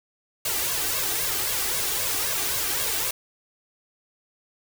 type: noise with flanger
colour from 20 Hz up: white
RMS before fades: -26 dBFS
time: 0.45-3.11 s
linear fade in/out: 5 ms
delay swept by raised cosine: 1.8 to 2.62 ms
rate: 3.8 Hz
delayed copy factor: +0.75
effects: none